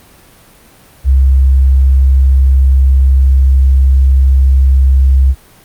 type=tone; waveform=sine; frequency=66.5 Hz; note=C2; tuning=29 cents sharp; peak=-4 dBFS; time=1.04-5.35 s; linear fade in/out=50 ms; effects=pink hiss -42 dBFS RMS until 5.64 s + Opus 32 kbps